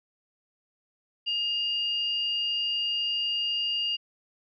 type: tone pair together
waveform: sine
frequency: 2834 / 4766 Hz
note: F7 / D8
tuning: +25 / +25 cents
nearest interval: major sixth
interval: 900 cents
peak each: -26 / -35 dBFS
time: 1.26-3.97 s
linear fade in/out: 20 ms
effects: none